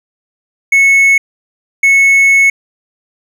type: tone bursts at uneven times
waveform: triangle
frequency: 2200 Hz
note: C#7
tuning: 14 cents flat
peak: -3 dBFS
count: 2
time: 0.72-1.18 / 1.83-2.5 s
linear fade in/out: 5 ms
effects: none